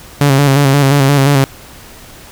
sawtooth tone with vibrato, 139.5 Hz, C#3, 11 cents sharp, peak -3 dBFS, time 0.21-1.44 s, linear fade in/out 0 ms, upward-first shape square, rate 5.7 Hz, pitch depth 47 cents each way, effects pink hiss -36 dBFS RMS until 2.31 s

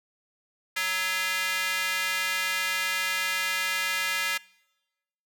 square tone with high-pass filter, 186.1 Hz, F#3, 10 cents sharp, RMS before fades -28 dBFS, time 0.76-4.38 s, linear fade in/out 10 ms, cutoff 1900 Hz, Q 2, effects noise-tail reverb RT60 1.0 s tail -24 dB re dry

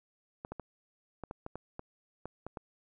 clicks, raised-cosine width 1 ms, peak -26 dBFS, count 11, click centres 0.449 / 0.52 / 0.597 / 1.237 / 1.311 / 1.464 / 1.556 / 1.794 / 2.256 / 2.466 / 2.572 s, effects none

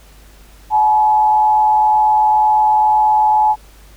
sine tone with frequency modulation, 855 Hz, A5, 50 cents flat, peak -9 dBFS, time 0.7-3.56 s, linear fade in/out 50 ms, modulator 108 Hz, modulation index 0.44, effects added 50 Hz sine -41 dBFS peak until 3.96 s + pink hiss -47 dBFS RMS until 3.96 s

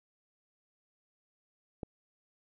click, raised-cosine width 2 ms, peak -24 dBFS, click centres 1.832 s, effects none

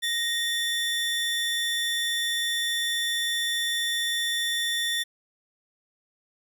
45% pulse tone pair together, 1864.7 / 3520 Hz, A#6 / A7, 0 / 0 cents, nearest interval major seventh, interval 1100 cents, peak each -29 / -27 dBFS, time 0.02-5.04 s, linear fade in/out 20 ms, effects none

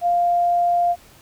sine tone, 698.5 Hz, F5, in tune, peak -15 dBFS, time 0.01-0.96 s, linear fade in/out 50 ms, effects pink hiss -49 dBFS RMS until 1.21 s

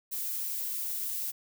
violet noise, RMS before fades -34 dBFS, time 0.11-1.32 s, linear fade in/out 20 ms, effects none

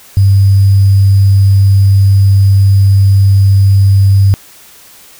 sine tone with sample-and-hold, 98 Hz, G2, in tune, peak -3 dBFS, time 0.17-4.34 s, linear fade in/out 0 ms, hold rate 4900 Hz, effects white hiss -38 dBFS RMS until 5.19 s

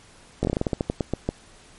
slowing click train, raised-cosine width 2 ms, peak -9 dBFS, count 14, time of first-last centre 0.43-1.29 s, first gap 19 ms, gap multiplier 1.19, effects pink hiss -51 dBFS RMS until 1.78 s + MP3 48 kbps

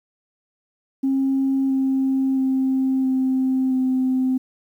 sine tone with pitch steps, 269.1 / 266.5 / 263.9 / 261.3 / 258.7 Hz, C4 / C4 / C4 / C4 / C4, +49 / +32 / +15 / -2 / -19 cents, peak -16 dBFS, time 1.03-4.38 s, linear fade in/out 10 ms, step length 670 ms, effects tanh soft clip ceiling -13 dBFS + 9-bit

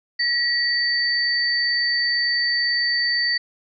sine tone pair together, 1921 / 4569 Hz, B6 / D8, -48 / -48 cents, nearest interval octave + minor third, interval 1500 cents, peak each -21 dBFS, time 0.19-3.38 s, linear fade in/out 10 ms, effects none

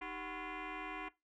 sine tone with frequency modulation, 659.3 Hz, E5, in tune, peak -40 dBFS, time 0.01-1.09 s, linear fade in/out 10 ms, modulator 350 Hz, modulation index 5.5, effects noise-tail reverb RT60 0.2 s tail -19 dB re dry + tanh soft clip ceiling -36 dBFS

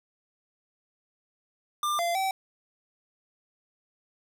square tone with pitch steps, 1194 / 688 / 768 Hz, D6 / F5 / G5, +28 / -26 / -36 cents, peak -26 dBFS, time 1.83-2.31 s, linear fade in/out 2 ms, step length 160 ms, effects none

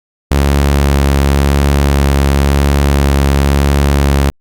sawtooth tone with vibrato, 70 Hz, C#2, 18 cents sharp, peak -4 dBFS, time 0.31-4.3 s, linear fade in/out 0 ms, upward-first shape sine, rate 0.95 Hz, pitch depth 12 cents each way, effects Opus 48 kbps

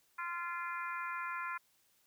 harmonic tone, 345.6 Hz, F4, 18 cents flat, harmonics 3 / 4 / 5 / 6 / 7, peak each -41 / -41 / -46 / -48 / -48 dBFS, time 0.18-1.58 s, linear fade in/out 10 ms, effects white hiss -72 dBFS RMS until 2.06 s

